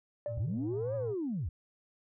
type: tone with exponential decay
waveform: sine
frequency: 587.3 Hz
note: D5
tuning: in tune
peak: -30 dBFS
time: 0.26-0.57 s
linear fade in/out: 1 ms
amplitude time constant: 66 ms
type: tone with vibrato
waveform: sine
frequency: 114.6 Hz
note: A#2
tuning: 29 cents flat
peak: -35 dBFS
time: 0.27-1.15 s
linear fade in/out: 50 ms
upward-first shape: sine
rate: 12 Hz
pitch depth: 93 cents each way
type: linear two-way sweep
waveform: sine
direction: up then down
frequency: 62.2 to 568 to 62.2 Hz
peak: -31 dBFS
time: 0.37-1.49 s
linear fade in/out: 5 ms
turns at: 0.95 s
effects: tanh soft clip ceiling -27 dBFS